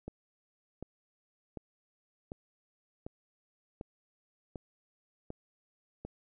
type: click train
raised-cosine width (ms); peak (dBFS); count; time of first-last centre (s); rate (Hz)
2; -27; 9; 0.08-6.05; 1.34
effects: none